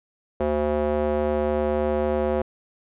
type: tone with band-pass filter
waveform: square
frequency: 74.7 Hz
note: D2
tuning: 30 cents sharp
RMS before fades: -23 dBFS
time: 0.4-2.42 s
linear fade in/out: 5 ms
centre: 520 Hz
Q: 2
effects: resampled to 8000 Hz